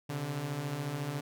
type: beating tone pair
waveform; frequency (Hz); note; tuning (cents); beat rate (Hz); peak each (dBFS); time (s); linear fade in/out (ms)
sawtooth; 131.4 / 145.4; C3 / D3; +8 / -17; 14; -36 / -31; 0.09-1.21; 10
effects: none